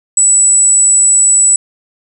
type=tone; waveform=sine; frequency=7902 Hz; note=B8; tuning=in tune; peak=-5 dBFS; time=0.17-1.56 s; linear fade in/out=2 ms; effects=none